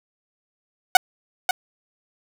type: tone with echo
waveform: sawtooth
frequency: 740 Hz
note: F#5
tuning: in tune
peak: -3 dBFS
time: 0.95-0.97 s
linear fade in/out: 2 ms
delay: 540 ms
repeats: 1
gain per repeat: -10 dB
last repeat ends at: 1.51 s
effects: none